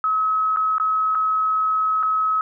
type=tone with dropouts; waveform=sine; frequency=1282 Hz; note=E6; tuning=49 cents flat; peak=-17 dBFS; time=0.04-2.41 s; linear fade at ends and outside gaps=1 ms; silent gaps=0.562-0.57 / 0.782-0.799 / 1.149-1.153 / 2.028-2.032 s; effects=none